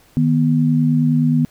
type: tone pair together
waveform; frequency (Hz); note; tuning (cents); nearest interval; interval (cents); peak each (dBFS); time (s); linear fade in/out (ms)
sine; 154.75 / 244.3; D#3 / B3; -9 / -19; minor sixth; 790; -15; 0.17-1.45; 0
effects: pink hiss -52 dBFS RMS until 1.5 s